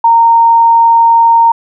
sine tone, 923 Hz, A#5, 17 cents flat, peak -3 dBFS, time 0.04-1.52 s, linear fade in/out 5 ms, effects none

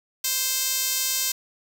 5% pulse tone with band-pass filter, 523.3 Hz, C5, in tune, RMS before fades -25 dBFS, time 0.24-1.32 s, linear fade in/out 5 ms, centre 11000 Hz, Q 1.9, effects none

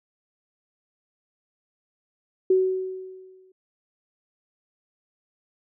sine tone with exponential decay, 374.9 Hz, F#4, 23 cents sharp, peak -14 dBFS, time 2.5-3.52 s, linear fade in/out 5 ms, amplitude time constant 220 ms, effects none

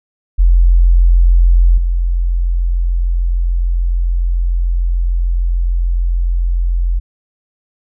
sine tone with level steps, 43.41 Hz, F1, 10 cents flat, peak -5 / -11 dBFS, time 0.38-7 s, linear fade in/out 20 ms, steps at 1.77 s, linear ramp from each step 10 ms, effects none

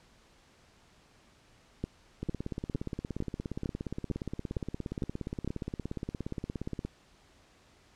two click trains, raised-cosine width 3 ms, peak -22 / -19 dBFS, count 80 / 9, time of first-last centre 2.23-6.85 / 1.84-5.476 s, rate 17.1 / 2.2 Hz, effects pink hiss -62 dBFS RMS until 7.95 s + low-pass 7000 Hz 12 dB/octave

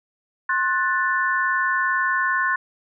sine chord, F# diminished, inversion second, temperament equal with one note detuned, 1062.3 / 1480 / 1760 Hz, C6 / F#6 / A6, +26 / 0 / 0 cents, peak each -23 dBFS, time 0.49-2.56 s, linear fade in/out 5 ms, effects none

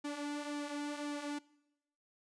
sawtooth tone with flanger, 291.9 Hz, D4, 10 cents flat, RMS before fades -40 dBFS, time 0.04-1.39 s, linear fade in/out 10 ms, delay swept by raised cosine 1.9 to 5.3 ms, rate 1.9 Hz, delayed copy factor -0.55, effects noise-tail reverb RT60 0.9 s tail -23 dB re dry + resampled to 22050 Hz

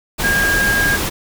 sine tone in noise, 1623 Hz, G#6, 40 cents flat, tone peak -14 dBFS, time 0.23-0.97 s, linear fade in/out 20 ms, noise pink, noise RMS -20 dBFS, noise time 0.18-1.1 s, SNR +3 dB, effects none

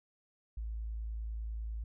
sine tone, 55 Hz, A1, in tune, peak -36 dBFS, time 0.57-1.84 s, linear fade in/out 5 ms, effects none

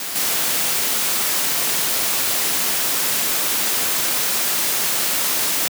white noise with level steps, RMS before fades -27 / -20 dBFS, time 0-5.68 s, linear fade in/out 2 ms, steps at 0.15 s, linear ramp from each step 10 ms, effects high-pass 150 Hz 12 dB/octave

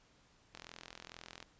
click train, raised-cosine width 0.2 ms, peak -30 dBFS, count 38, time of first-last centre 0.55-1.427 s, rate 42.2 Hz, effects pink hiss -68 dBFS RMS until 1.59 s + resampled to 16000 Hz

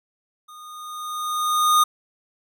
square tone with level ramp, 1229 Hz, D#6, 22 cents flat, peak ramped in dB -42 to -13 dBFS, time 0.48-1.84 s, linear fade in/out 10 ms, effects none

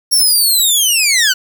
15% pulse linear sweep, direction down, 5588 to 1441 Hz, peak -3 dBFS, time 0.11-1.34 s, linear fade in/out 20 ms, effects 7-bit

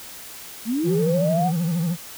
sine linear sweep, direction up, 208 to 769 Hz, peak -20 dBFS, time 0.65-1.52 s, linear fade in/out 50 ms
triangle tone with vibrato, 168.6 Hz, E3, 39 cents sharp, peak -18 dBFS, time 0.83-1.97 s, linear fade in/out 50 ms, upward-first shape sine, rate 13 Hz, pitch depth 110 cents each way
effects white hiss -39 dBFS RMS until 2.17 s

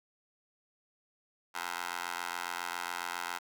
15% pulse tone with high-pass filter, 87.31 Hz, F2, in tune, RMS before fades -38 dBFS, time 1.54-3.39 s, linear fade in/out 20 ms, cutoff 1100 Hz, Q 1.7, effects none

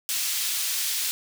pink high-pass noise, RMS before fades -27 dBFS, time 0.09-1.11 s, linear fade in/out 0 ms, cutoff 3500 Hz, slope 12 dB/octave, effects none

